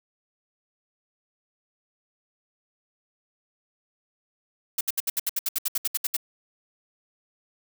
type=noise bursts; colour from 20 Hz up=blue; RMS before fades=-25 dBFS; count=15; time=4.78-6.167 s; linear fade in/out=5 ms; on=29 ms; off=68 ms; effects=none